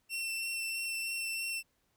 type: tone with vibrato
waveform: sawtooth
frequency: 2700 Hz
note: E7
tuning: 41 cents sharp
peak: -31 dBFS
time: 0.09-1.63 s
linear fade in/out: 50 ms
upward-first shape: sine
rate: 3.1 Hz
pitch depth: 12 cents each way
effects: pink hiss -75 dBFS RMS until 1.96 s